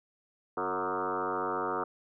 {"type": "tone with frequency modulation", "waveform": "sine", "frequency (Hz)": 830.6, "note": "G#5", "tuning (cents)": 0, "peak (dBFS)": -29, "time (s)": [0.57, 1.84], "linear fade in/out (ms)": 5, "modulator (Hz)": 94.2, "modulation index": 5.6, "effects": []}